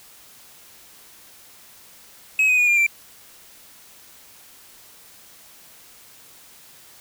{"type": "tone with pitch steps", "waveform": "triangle", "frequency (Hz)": [2556, 2503, 2452, 2401, 2352], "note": ["D#7", "D#7", "D#7", "D7", "D7"], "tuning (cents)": [46, 10, -26, 38, 2], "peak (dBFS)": -13, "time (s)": [2.39, 2.865], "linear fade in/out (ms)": 2, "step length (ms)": 95, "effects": ["white hiss -48 dBFS RMS until 7 s"]}